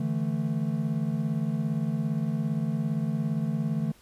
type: chord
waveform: triangle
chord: D suspended second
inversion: none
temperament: equal with one note detuned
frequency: 147.34 / 164.81 / 220 Hz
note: D3 / E3 / A3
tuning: +6 / 0 / 0 cents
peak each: -28 dBFS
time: 0-3.92 s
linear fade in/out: 5 ms
effects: pink hiss -58 dBFS RMS until 4.01 s + resampled to 32000 Hz